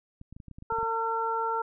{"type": "clicks", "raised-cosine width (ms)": 5, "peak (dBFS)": -32, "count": 11, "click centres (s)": [0.214, 0.326, 0.365, 0.402, 0.483, 0.513, 0.585, 0.624, 0.723, 0.786, 0.83]}
{"type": "harmonic tone", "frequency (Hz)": 453.2, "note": "A#4", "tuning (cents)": -49, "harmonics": [1, 2, 3], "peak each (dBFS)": [-33, -29, -31], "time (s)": [0.7, 1.62], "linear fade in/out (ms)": 5}
{"effects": []}